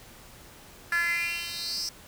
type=tone with high-pass filter sweep; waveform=10% pulse; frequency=341.9 Hz; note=F4; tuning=37 cents flat; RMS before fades=-30 dBFS; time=0.92-1.89 s; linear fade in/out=2 ms; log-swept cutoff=1600 to 5600 Hz; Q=6.7; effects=pink hiss -50 dBFS RMS until 2.07 s